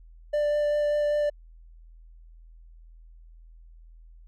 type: tone with vibrato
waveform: triangle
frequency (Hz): 591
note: D5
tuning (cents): +11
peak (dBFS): -20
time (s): 0.33-1.3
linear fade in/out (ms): 10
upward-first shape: sine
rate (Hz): 5.1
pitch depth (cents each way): 8
effects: added 41 Hz sine -47 dBFS peak until 4.27 s